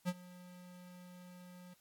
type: tone with ADSR envelope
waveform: square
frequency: 179.5 Hz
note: F3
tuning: 48 cents sharp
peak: -32 dBFS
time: 0.05-1.74 s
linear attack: 35 ms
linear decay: 44 ms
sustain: -21 dB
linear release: 8 ms
effects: white hiss -71 dBFS RMS until 1.8 s + AAC 64 kbps